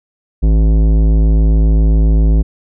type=tone with tanh clipping; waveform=sine; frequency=53.7 Hz; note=A1; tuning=41 cents flat; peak=-9 dBFS; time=0.42-2.43 s; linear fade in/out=20 ms; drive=15 dB; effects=none